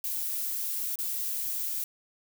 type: noise with dropouts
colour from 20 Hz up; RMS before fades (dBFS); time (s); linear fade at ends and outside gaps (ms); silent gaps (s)
violet; -32; 0.04-1.84; 1; 0.957-0.988
effects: none